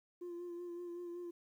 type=tone with vibrato; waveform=sine; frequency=348.6 Hz; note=F4; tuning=3 cents flat; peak=-40 dBFS; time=0.21-1.31 s; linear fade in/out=10 ms; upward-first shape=sine; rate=5.3 Hz; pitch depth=27 cents each way; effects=tanh soft clip ceiling -41 dBFS + 12-bit